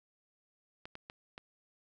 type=clicks; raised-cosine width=0.3 ms; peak=-29 dBFS; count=4; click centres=0.855 / 0.954 / 1.099 / 1.379 s; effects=none